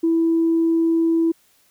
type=tone; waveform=sine; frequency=329.6 Hz; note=E4; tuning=in tune; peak=-14 dBFS; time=0.03-1.32 s; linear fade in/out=10 ms; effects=tanh soft clip ceiling -10 dBFS + white hiss -59 dBFS RMS until 1.7 s